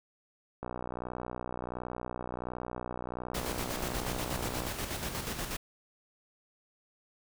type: click train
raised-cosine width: 1 ms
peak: -23 dBFS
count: 249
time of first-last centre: 0.63-4.669 s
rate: 61.4 Hz
type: noise with tremolo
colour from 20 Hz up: pink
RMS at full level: -35 dBFS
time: 3.34-5.57 s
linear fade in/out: 10 ms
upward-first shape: square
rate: 8.3 Hz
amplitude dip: 45%
effects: none